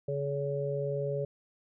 harmonic tone, 141.3 Hz, C#3, 34 cents sharp, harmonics 1 / 3 / 4, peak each -34 / -34 / -34 dBFS, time 0.08-1.25 s, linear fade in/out 5 ms, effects none

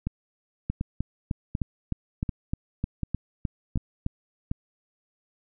two click trains, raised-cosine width 5 ms, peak -15 / -14 dBFS, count 7 / 12, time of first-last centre 0.07-4.514 / 0.7-4.064 s, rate 1.35 / 3.27 Hz, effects none

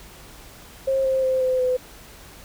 sine tone with pitch steps, 535 / 527.6 / 520.4 / 513.2 / 506.1 Hz, C5 / C5 / C5 / C5 / B4, +38 / +14 / -9 / -34 / +42 cents, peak -18 dBFS, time 0.87-1.77 s, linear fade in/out 10 ms, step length 180 ms, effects added 50 Hz sine -49 dBFS peak until 2.44 s + pink hiss -45 dBFS RMS until 2.44 s

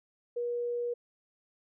sine tone, 480 Hz, B4, 49 cents flat, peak -30 dBFS, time 0.36-0.94 s, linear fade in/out 10 ms, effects none

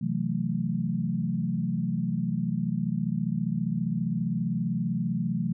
sine chord, F# half-diminished seventh, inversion second, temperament equal with one note detuned, 130.13 / 164.81 / 185 / 220 Hz, C3 / E3 / F#3 / A3, -9 / 0 / 0 / 0 cents, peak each -33 / -30 / -30 / -31 dBFS, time 0.01-5.53 s, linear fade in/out 10 ms, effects none

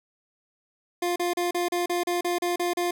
25% pulse tone bursts, 351 Hz, F4, 9 cents sharp, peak -20 dBFS, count 11, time 1.02-2.91 s, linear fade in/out 5 ms, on 140 ms, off 35 ms, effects none

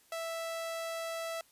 sawtooth tone, 659.3 Hz, E5, in tune, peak -32 dBFS, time 0.12-1.41 s, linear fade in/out 2 ms, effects white hiss -65 dBFS RMS until 1.51 s + resampled to 32000 Hz

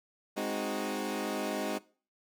20% pulse chord, Ab dominant seventh, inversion none, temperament equal, 207.7 / 261.6 / 311.1 / 370 Hz, Ab3 / C4 / Eb4 / Gb4, 0 / 0 / 0 / 0 cents, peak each -32 / -33 / -33 / -34 dBFS, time 0.36-1.79 s, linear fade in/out 20 ms, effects noise-tail reverb RT60 0.4 s tail -21 dB re dry

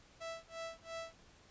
sawtooth tone with tremolo, 659.3 Hz, E5, in tune, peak -37 dBFS, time 0.2-1.16 s, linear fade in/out 20 ms, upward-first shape sine, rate 2.9 Hz, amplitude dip 100%, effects pink hiss -63 dBFS RMS until 1.5 s + resampled to 16000 Hz

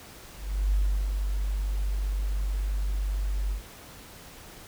sine tone with ADSR envelope, 49 Hz, G1, in tune, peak -20 dBFS, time 0.36-3.63 s, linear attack 360 ms, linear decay 350 ms, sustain -5 dB, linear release 110 ms, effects pink hiss -47 dBFS RMS until 4.67 s

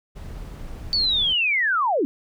brown noise, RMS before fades -35 dBFS, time 0.15-1.34 s, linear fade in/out 20 ms
sine linear sweep, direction down, 4561 to 246.9 Hz, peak -18 dBFS, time 0.93-2.05 s, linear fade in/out 0 ms
effects none

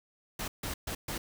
pink noise bursts at uneven times, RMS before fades -36 dBFS, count 4, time 0.39-0.48 / 0.63-0.74 / 0.87-0.95 / 1.08-1.18 s, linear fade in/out 5 ms, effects none

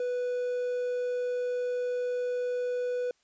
triangle tone with quantisation, 493.9 Hz, B4, in tune, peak -26 dBFS, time 0-3.11 s, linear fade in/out 2 ms, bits 9, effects white hiss -70 dBFS RMS until 3.23 s + resampled to 16000 Hz

